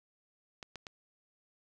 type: clicks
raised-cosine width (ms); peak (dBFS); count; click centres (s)
0.2; -26; 3; 0.628 / 0.757 / 0.868
effects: none